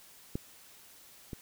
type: clicks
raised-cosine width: 3 ms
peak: -20 / -26 dBFS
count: 2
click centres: 0.355 / 1.332 s
effects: white hiss -56 dBFS RMS until 1.41 s